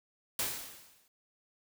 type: noise with exponential decay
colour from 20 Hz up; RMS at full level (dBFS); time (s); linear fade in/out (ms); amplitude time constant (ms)
white; -31; 0.39-1.08; 2; 150
effects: none